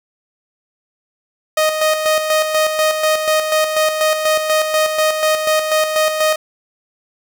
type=tone with tremolo; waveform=sawtooth; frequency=622.3 Hz; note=D#5; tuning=in tune; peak=-8 dBFS; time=1.57-6.36 s; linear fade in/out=5 ms; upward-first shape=square; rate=4.1 Hz; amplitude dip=50%; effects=none